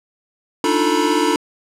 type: tone cluster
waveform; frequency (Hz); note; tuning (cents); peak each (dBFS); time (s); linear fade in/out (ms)
square; 293.8 / 310.7 / 349.5 / 442.5 / 971; D4 / D#4 / F4 / A4 / B5; +1 / -2 / +1 / +10 / -30; -22; 0.64-1.36; 2
effects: low-pass 10000 Hz 12 dB/octave